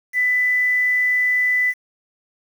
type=tone with quantisation; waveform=sine; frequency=1994 Hz; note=B6; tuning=16 cents sharp; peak=-15 dBFS; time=0.13-1.74 s; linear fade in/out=50 ms; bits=7; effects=none